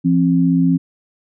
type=tone pair together; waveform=sine; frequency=170.34 / 266.3 Hz; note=F3 / C4; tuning=-43 / +31 cents; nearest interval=minor sixth; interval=774 cents; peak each=-14 dBFS; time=0.04-0.78 s; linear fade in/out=20 ms; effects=none